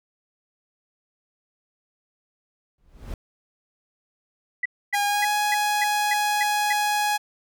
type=noise with exponential growth; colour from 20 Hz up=brown; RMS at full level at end=-28 dBFS; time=2.78-3.14 s; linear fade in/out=2 ms; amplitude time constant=77 ms
type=tone bursts; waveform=sine; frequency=1975.5 Hz; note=B6; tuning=in tune; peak=-21 dBFS; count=8; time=4.63-6.728 s; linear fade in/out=5 ms; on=26 ms; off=270 ms
type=tone with pitch glide; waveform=sawtooth; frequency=815 to 834 Hz; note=G#5 to G#5; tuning=-33 to +7 cents; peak=-17 dBFS; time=4.93-7.18 s; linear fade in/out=20 ms; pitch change=+40 cents; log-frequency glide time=5.06-5.29 s
effects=none